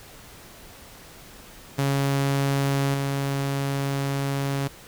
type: tone with level steps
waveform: sawtooth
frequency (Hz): 138.59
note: C#3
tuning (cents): 0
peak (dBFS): -17 / -20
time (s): 1.78-4.68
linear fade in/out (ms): 10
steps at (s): 2.94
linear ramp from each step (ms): 2
effects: pink hiss -46 dBFS RMS until 4.87 s